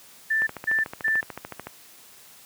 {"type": "tone bursts", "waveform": "sine", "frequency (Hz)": 1770, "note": "A6", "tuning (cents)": 10, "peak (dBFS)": -20, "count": 3, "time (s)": [0.3, 1.21], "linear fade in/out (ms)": 10, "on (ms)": 170, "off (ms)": 200}
{"type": "click train", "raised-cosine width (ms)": 0.5, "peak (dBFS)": -19, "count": 18, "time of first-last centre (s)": [0.42, 1.67], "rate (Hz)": 13.6}
{"effects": ["white hiss -50 dBFS RMS until 2.45 s", "high-pass 80 Hz 12 dB/octave"]}